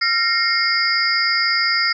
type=tone cluster; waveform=sine; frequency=1375 / 1847 / 2138 / 4754 / 5100 Hz; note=F6 / A#6 / C7 / D8 / D#8; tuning=-27 / -16 / +37 / +20 / +42 cents; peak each=-22 dBFS; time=0.01-1.93 s; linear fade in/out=10 ms; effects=none